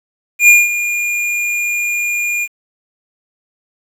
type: tone with ADSR envelope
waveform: square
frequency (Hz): 2419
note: D#7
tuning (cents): -49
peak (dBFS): -3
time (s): 0.39-2.48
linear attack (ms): 91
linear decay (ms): 200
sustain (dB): -13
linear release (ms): 48
effects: low-pass 12000 Hz 12 dB/octave + 7-bit